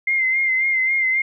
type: tone with vibrato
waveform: sine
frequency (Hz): 2093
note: C7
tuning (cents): 0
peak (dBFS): -16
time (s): 0.07-1.22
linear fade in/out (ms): 5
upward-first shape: sine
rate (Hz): 3.7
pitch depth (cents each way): 39
effects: none